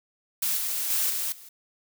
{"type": "noise with level steps", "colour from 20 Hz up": "blue", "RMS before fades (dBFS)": [-26, -29, -25, -29, -47], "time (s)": [0.42, 1.49], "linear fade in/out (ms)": 5, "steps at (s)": [0.57, 0.9, 1.1, 1.32], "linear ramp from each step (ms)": 2, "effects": []}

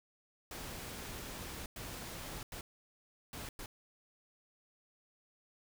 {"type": "noise bursts at uneven times", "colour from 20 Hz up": "pink", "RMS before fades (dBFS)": -45, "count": 5, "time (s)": [[0.51, 1.66], [1.76, 2.43], [2.52, 2.61], [3.33, 3.49], [3.59, 3.66]], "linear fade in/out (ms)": 2, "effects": []}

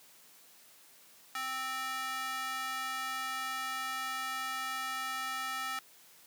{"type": "tone with high-pass filter", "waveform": "square", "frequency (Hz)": 261.6, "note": "C4", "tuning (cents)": 0, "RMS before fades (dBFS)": -37, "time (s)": [1.35, 5.79], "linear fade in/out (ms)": 2, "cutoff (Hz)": 1300, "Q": 1.8, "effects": ["white hiss -59 dBFS RMS until 6.26 s", "high-pass 150 Hz 12 dB/octave"]}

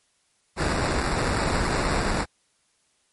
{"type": "noise with sample-and-hold", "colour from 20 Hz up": "pink", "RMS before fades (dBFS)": -24, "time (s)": [0.56, 2.26], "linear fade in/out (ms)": 50, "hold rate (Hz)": 3150, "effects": ["white hiss -67 dBFS RMS until 3.12 s", "MP3 48 kbps"]}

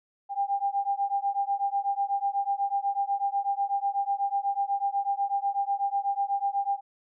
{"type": "beating tone pair", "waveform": "sine", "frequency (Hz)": [794, 802.1], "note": ["G5", "G5"], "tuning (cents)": [22, 40], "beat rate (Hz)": 8.1, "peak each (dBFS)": [-28, -28], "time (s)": [0.29, 6.81], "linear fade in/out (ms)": 50, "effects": []}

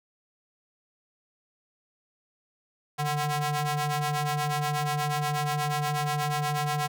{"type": "ring-modulated tone", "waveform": "sawtooth", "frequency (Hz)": 298.1, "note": "D4", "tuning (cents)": 26, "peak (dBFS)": -19, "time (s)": [2.98, 6.88], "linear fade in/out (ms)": 20, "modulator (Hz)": 443, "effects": []}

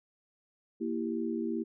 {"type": "chord", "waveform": "sine", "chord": "E diminished", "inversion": "second", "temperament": "equal", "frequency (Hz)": [233.1, 329.6, 392], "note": ["Bb3", "E4", "G4"], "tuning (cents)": [0, 0, 0], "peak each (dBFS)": [-34, -34, -37], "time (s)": [0.8, 1.64], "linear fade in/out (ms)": 20, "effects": []}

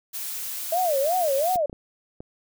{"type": "noise", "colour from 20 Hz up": "blue", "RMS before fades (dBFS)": -32, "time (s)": [0.13, 1.57], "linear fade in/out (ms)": 20}
{"type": "tone with vibrato", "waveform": "sine", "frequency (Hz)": 632, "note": "D#5", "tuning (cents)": 27, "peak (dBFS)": -20, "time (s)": [0.72, 1.66], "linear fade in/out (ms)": 5, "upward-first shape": "sine", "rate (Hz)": 2.8, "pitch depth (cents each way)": 280}
{"type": "clicks", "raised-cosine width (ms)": 2, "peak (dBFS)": -24, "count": 4, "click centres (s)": [1.558, 1.697, 1.729, 2.205]}
{"effects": []}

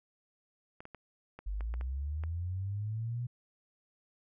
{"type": "clicks", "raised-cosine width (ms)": 0.5, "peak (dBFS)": -31, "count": 8, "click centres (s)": [0.805, 0.854, 0.947, 1.39, 1.608, 1.74, 1.811, 2.237]}
{"type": "linear sweep", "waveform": "sine", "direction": "up", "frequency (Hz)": [46.9, 123.4], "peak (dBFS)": -33, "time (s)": [1.46, 3.27], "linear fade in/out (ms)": 10}
{"effects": []}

